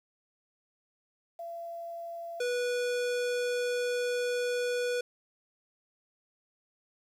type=tone pair in turn; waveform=sine / square; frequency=678 / 489.6 Hz; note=E5 / B4; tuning=+49 / -15 cents; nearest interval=tritone; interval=564 cents; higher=first; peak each=-37 / -29 dBFS; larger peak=second; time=1.39-2.4 / 2.4-5.01 s; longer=second; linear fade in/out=5 ms; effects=low-pass 9000 Hz 12 dB/octave + 10-bit